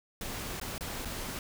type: noise with dropouts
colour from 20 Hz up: pink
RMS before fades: -38 dBFS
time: 0.21-1.39 s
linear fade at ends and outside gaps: 2 ms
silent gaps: 0.6-0.613 / 0.781-0.808 / 1.05-1.054 s
effects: none